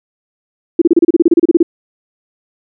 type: tone bursts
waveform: sine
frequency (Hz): 337.4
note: E4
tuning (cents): +40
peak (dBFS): -3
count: 15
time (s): 0.79-1.629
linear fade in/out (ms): 5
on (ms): 27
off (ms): 31
effects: none